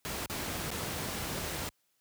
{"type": "noise with dropouts", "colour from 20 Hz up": "pink", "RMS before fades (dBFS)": -36, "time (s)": [0.05, 1.69], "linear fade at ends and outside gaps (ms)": 0, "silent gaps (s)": [[0.259, 0.298], [0.705, 0.714]], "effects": ["white hiss -75 dBFS RMS until 2 s", "high-pass 60 Hz 12 dB/octave"]}